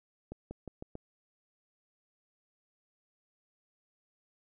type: accelerating click train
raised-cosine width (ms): 2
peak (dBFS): -28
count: 5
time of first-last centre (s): 0.32-0.954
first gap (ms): 190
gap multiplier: 0.88
effects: none